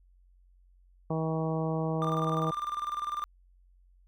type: harmonic tone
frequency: 159.9 Hz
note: D#3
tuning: 48 cents sharp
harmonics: 1 / 2 / 3 / 4 / 5 / 6 / 7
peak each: -30 / -36 / -35 / -37 / -40 / -43 / -43 dBFS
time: 1.1-2.51 s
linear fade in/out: 5 ms
type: tone with tremolo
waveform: triangle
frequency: 1192 Hz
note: D6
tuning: 25 cents sharp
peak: -27 dBFS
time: 2.02-3.24 s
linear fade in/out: 0 ms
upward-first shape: square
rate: 20 Hz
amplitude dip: 65%
effects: added 45 Hz sine -58 dBFS peak until 4.07 s